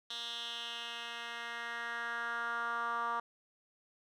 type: tone with band-pass filter sweep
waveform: 10% pulse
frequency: 234.6 Hz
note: A#3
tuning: 11 cents sharp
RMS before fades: -39 dBFS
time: 0.1-3.2 s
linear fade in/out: 5 ms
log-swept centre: 3700 to 1100 Hz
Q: 3.5
effects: none